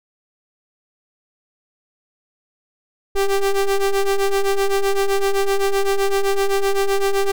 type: ring-modulated tone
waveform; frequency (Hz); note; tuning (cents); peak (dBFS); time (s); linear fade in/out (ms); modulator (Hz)
square; 196.1; G3; +1; -13; 3.15-7.32; 10; 200
effects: none